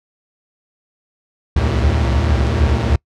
45% pulse tone cluster, 66.2 / 69.8 / 76.4 / 79.2 / 114.4 Hz, C2 / C#2 / D#2 / D#2 / A#2, +21 / +13 / -31 / +31 / -32 cents, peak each -20 dBFS, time 1.56-2.96 s, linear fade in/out 5 ms, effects noise-tail reverb RT60 0.1 s tail -26 dB re dry + low-pass 5000 Hz 12 dB/octave

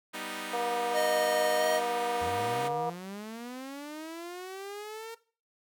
5% pulse chord, G augmented, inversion none, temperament equal, 196 / 246.9 / 311.1 Hz, G3 / B3 / D#4, 0 / 0 / 0 cents, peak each -31 / -30 / -27 dBFS, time 0.13-2.69 s, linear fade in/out 20 ms
harmonic tone, 238.8 Hz, A#3, 42 cents sharp, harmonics 2 / 3 / 4 / 5, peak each -34 / -33 / -36 / -41 dBFS, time 0.53-2.9 s, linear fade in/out 5 ms
square tone with pitch glide, 618 to 627 Hz, D#5 to D#5, -12 to +13 cents, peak -27 dBFS, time 0.93-1.81 s, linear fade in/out 50 ms, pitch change +25 cents, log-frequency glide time 1.58-1.66 s
sawtooth linear sweep, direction up, 80.8 to 460.6 Hz, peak -35 dBFS, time 2.21-5.15 s, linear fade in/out 10 ms
effects noise-tail reverb RT60 0.4 s tail -18 dB re dry

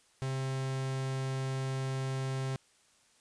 45% pulse tone, 132.8 Hz, C3, 26 cents sharp, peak -32 dBFS, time 0.22-2.56 s, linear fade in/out 0 ms, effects white hiss -66 dBFS RMS until 3.2 s + resampled to 22050 Hz

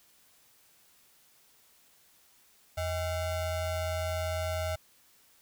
square ring-modulated tone, 359.1 Hz, F4, 48 cents sharp, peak -28 dBFS, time 2.77-4.76 s, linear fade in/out 10 ms, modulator 274 Hz, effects white hiss -63 dBFS RMS until 5.41 s

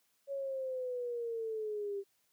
sine linear sweep, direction down, 559 to 393 Hz, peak -35 dBFS, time 0.27-2.04 s, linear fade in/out 50 ms, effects white hiss -75 dBFS RMS until 2.32 s + high-pass 80 Hz 12 dB/octave

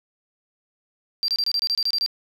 triangle tone bursts, 4713 Hz, D8, 5 cents sharp, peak -17 dBFS, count 11, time 1.23-2.062 s, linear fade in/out 0 ms, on 52 ms, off 26 ms, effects tanh soft clip ceiling -16 dBFS + 9-bit

